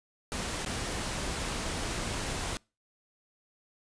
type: noise with dropouts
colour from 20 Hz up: pink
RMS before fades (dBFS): -34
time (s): 0.32-2.57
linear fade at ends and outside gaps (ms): 0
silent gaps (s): 0.649-0.661
effects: noise-tail reverb RT60 0.3 s tail -26 dB re dry + resampled to 22050 Hz